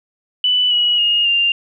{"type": "tone with pitch steps", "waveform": "sine", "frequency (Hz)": [2983, 2918, 2855, 2793], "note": ["F#7", "F#7", "F7", "F7"], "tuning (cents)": [13, -25, 37, -1], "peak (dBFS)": -12, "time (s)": [0.44, 1.52], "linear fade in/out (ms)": 2, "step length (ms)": 270, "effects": []}